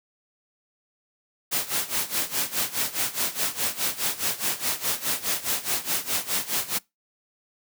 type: noise with tremolo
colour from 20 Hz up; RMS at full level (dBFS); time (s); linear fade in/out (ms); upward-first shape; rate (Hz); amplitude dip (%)
white; -24; 1.51-6.79; 20; sine; 4.8; 85
effects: noise-tail reverb RT60 0.2 s tail -24 dB re dry + high-pass 100 Hz 12 dB/octave